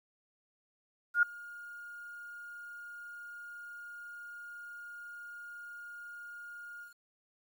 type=tone with ADSR envelope; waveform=sine; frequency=1423 Hz; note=F6; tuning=32 cents sharp; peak=-20 dBFS; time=1.14-6.95 s; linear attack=87 ms; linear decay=5 ms; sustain=-24 dB; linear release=140 ms; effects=10-bit